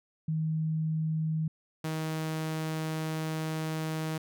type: tone pair in turn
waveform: sine / sawtooth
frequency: 158.1 / 158.1 Hz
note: D#3 / D#3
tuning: +28 / +28 cents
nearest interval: unison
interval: 0 cents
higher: neither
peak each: -27 dBFS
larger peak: neither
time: 0.28-1.48 / 1.84-4.18 s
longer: second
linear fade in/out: 5 ms
effects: none